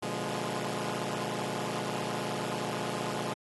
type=chord; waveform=10% pulse; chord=B diminished seventh; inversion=none; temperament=equal with one note detuned; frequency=121.42 / 146.83 / 174.61 / 207.7 Hz; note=B2 / D3 / F3 / Ab3; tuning=-29 / 0 / 0 / 0 cents; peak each=-30 / -31 / -30 / -28 dBFS; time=0.02-3.34 s; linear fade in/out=10 ms; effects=AAC 32 kbps